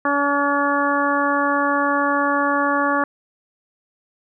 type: harmonic tone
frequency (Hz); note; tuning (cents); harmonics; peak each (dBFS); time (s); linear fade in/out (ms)
284.6; C#4; +46; 1 / 2 / 3 / 4 / 5 / 6; -23 / -24 / -25 / -21 / -25 / -25; 0.05-3.04; 2
effects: none